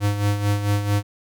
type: tone with tremolo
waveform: square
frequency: 102.4 Hz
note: G#2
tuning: 24 cents flat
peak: -17 dBFS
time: 0-1.03 s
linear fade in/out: 50 ms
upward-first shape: sine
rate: 4.5 Hz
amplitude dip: 60%
effects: none